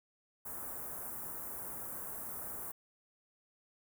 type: band-stop noise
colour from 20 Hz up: white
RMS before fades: -43 dBFS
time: 0.45-2.72 s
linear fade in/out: 10 ms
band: 1400 to 10000 Hz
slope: 24 dB/octave
effects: none